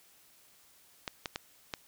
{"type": "clicks", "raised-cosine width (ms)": 0.2, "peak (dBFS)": -17, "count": 4, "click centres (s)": [1.078, 1.258, 1.359, 1.738], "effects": ["white hiss -62 dBFS RMS until 1.87 s"]}